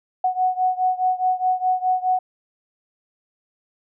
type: beating tone pair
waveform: sine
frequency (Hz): 738 / 742.8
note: F#5 / F#5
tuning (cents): -5 / +7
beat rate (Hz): 4.8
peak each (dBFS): -20 / -22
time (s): 0.24-2.19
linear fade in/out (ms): 5
effects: none